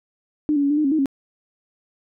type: tone with pitch steps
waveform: sine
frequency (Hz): 301.1 / 284.9 / 281.1 / 294.7 / 305.2 / 272.8 / 313.8 / 272.9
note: D4 / C#4 / C#4 / D4 / D#4 / C#4 / D#4 / C#4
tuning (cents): +43 / +48 / +24 / +6 / -33 / -28 / +15 / -27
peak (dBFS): -16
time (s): 0.49-1.058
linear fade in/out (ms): 0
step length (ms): 71
effects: none